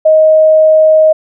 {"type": "tone", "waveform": "sine", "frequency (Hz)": 627, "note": "D#5", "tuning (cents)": 13, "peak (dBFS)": -3, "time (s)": [0.05, 1.13], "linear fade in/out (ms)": 10, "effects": []}